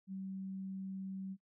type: tone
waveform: sine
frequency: 191.5 Hz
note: G3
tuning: 40 cents flat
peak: -40 dBFS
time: 0.07-1.37 s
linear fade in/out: 50 ms
effects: noise-tail reverb RT60 0.1 s tail -24 dB re dry